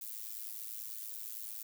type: noise with amplitude modulation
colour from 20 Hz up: violet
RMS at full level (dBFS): -40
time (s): 0.01-1.63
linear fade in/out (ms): 5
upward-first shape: sine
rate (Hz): 109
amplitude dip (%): 85
effects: none